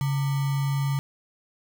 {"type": "tone with sample-and-hold", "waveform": "sine", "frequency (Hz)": 139, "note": "C#3", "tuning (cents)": 5, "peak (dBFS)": -22, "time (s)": [0.01, 0.99], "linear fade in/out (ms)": 0, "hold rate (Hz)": 1050, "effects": []}